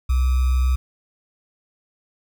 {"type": "tone with sample-and-hold", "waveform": "sine", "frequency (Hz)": 63.8, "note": "C2", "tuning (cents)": -43, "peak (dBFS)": -15, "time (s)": [0.09, 0.76], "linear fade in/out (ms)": 10, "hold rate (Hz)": 1225, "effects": []}